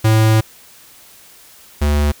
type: tone pair in turn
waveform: square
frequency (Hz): 110 / 73.42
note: A2 / D2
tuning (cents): 0 / 0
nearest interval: perfect fifth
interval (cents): 700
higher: first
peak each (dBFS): -10 / -13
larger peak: first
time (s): 0.04-0.41 / 1.81-2.12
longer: first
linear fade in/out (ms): 10
effects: white hiss -44 dBFS RMS until 2.2 s